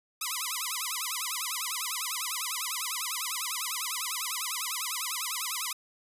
5% pulse tone with vibrato, 1135 Hz, C#6, 41 cents sharp, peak -19 dBFS, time 0.21-5.73 s, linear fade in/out 5 ms, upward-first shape sine, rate 10 Hz, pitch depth 270 cents each way, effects resampled to 32000 Hz

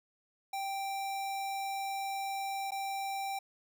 square tone with dropouts, 784 Hz, G5, in tune, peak -35 dBFS, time 0.53-3.39 s, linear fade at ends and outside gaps 5 ms, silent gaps 2.708-2.718 s, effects none

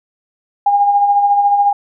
sine tone with tremolo, 811 Hz, G#5, 41 cents flat, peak -7 dBFS, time 0.66-1.73 s, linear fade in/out 5 ms, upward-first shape sine, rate 14 Hz, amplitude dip 45%, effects none

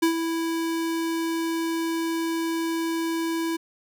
square tone with ADSR envelope, 329.6 Hz, E4, in tune, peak -17 dBFS, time 0.02-3.57 s, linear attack 11 ms, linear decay 99 ms, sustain -8 dB, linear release 13 ms, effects none

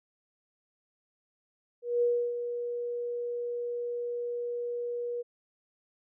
sine tone with ADSR envelope, 480.3 Hz, B4, 48 cents flat, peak -22 dBFS, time 1.82-5.23 s, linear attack 200 ms, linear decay 310 ms, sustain -9 dB, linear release 24 ms, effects none

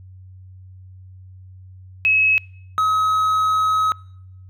sine / triangle tone pair in turn, 2570 / 1275.4 Hz, E7 / D#6, -45 / +42 cents, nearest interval octave, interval 1213 cents, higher first, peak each -13 dBFS, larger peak neither, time 2.05-2.38 / 2.78-3.92 s, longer second, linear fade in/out 0 ms, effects noise-tail reverb RT60 0.8 s tail -26 dB re dry + added 93 Hz sine -39 dBFS peak until 4.49 s

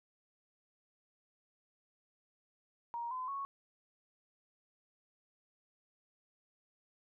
sine tone with pitch steps, 941 / 1020.3 / 1106.2 Hz, A#5 / C6 / C#6, +16 / -44 / -4 cents, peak -37 dBFS, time 2.94-3.45 s, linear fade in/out 0 ms, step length 170 ms, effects none

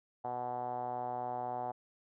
5% pulse tone with low-pass filter, 123.47 Hz, B2, in tune, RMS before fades -38 dBFS, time 0.24-1.72 s, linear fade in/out 10 ms, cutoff 780 Hz, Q 6.9, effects none

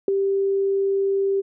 sine tone with ADSR envelope, 392.5 Hz, G4, 2 cents sharp, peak -11 dBFS, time 0.08-1.42 s, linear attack 3 ms, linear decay 4 ms, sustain -7 dB, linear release 25 ms, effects none

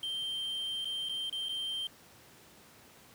triangle tone with dropouts, 3143 Hz, G7, 4 cents sharp, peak -32 dBFS, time 0.03-1.87 s, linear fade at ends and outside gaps 2 ms, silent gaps 0.846-0.854 / 1.088-1.094 / 1.297-1.326 / 1.486-1.492 s, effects pink hiss -57 dBFS RMS until 3.14 s + high-pass 100 Hz 12 dB/octave

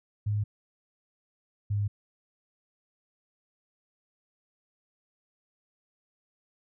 sine tone pair in turn, 104.4 / 102.43 Hz, G#2 / G#2, +10 / -23 cents, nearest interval unison, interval 33 cents, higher first, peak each -25 dBFS, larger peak neither, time 0.26-0.44 / 1.7-1.88 s, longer neither, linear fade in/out 10 ms, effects none

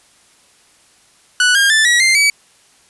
sawtooth tone with pitch steps, 1480 / 1614 / 1760 / 1919.3 / 2093 / 2282 Hz, F#6 / G#6 / A6 / B6 / C7 / C#7, 0 / -50 / 0 / -50 / 0 / +50 cents, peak -6 dBFS, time 1.4-2.3 s, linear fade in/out 2 ms, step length 150 ms, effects white hiss -51 dBFS RMS until 2.89 s + resampled to 24000 Hz

